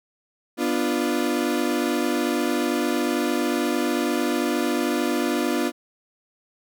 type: chord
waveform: 35% pulse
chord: B diminished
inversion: none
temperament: equal with one note detuned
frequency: 246.9 / 295.7 / 349.2 Hz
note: B3 / D4 / F4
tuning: 0 / +12 / 0 cents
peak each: -24 dBFS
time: 0.57-5.72 s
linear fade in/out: 50 ms
effects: none